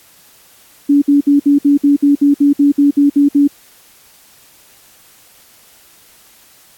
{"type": "tone bursts", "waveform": "sine", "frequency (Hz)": 285.3, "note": "C#4", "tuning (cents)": 50, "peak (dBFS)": -6, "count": 14, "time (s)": [0.89, 3.477], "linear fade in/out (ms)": 10, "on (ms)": 130, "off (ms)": 59, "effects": ["white hiss -46 dBFS RMS until 6.77 s", "AAC 64 kbps"]}